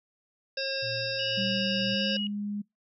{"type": "harmonic tone", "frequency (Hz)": 539, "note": "C#5", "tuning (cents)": -49, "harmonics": [1, 3, 5, 7, 9, 10], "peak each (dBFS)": [-33, -37, -38, -39, -35, -38], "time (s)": [0.57, 2.17], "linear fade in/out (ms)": 5}
{"type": "tone with tremolo", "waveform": "sine", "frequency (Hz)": 117.2, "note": "A#2", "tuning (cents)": 10, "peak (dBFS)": -38, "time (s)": [0.82, 1.95], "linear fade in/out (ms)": 10, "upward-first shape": "sine", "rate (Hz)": 2, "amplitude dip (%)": 65}
{"type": "tone with vibrato", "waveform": "sine", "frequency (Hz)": 2887, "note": "F#7", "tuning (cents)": -43, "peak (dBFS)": -31, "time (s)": [1.19, 2.27], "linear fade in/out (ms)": 2, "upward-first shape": "sine", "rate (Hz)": 1.4, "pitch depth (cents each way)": 12}
{"type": "tone with pitch glide", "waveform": "sine", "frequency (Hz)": [196, 205.5], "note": ["G3", "G#3"], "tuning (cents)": [0, -18], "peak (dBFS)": -30, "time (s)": [1.37, 2.62], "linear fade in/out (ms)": 10, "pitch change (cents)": 82, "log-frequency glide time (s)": [1.84, 2.13]}
{"effects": ["noise-tail reverb RT60 0.2 s tail -26 dB re dry"]}